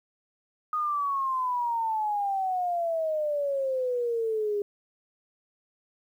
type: exponential sweep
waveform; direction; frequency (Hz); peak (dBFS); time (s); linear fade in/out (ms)
sine; down; 1244.5 to 404.9; -25; 0.73-4.62; 2
effects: 10-bit